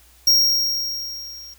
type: tone with level ramp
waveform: square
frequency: 5588 Hz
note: F8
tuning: in tune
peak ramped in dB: -11 to -38 dBFS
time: 0.27-1.54 s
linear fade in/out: 5 ms
effects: added 60 Hz sine -53 dBFS peak until 1.58 s + white hiss -53 dBFS RMS until 1.58 s